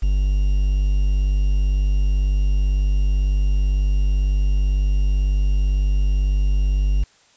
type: tone with quantisation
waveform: triangle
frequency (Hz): 49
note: G1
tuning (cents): 0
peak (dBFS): -13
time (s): 0.02-7.04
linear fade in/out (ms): 10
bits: 7
effects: white hiss -55 dBFS RMS until 7.36 s + resampled to 16000 Hz